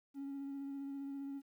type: tone with vibrato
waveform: triangle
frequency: 277.2 Hz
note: C#4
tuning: in tune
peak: -38 dBFS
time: 0.14-1.42 s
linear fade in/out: 50 ms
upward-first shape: sine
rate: 15 Hz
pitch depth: 17 cents each way
effects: tanh soft clip ceiling -36 dBFS + 12-bit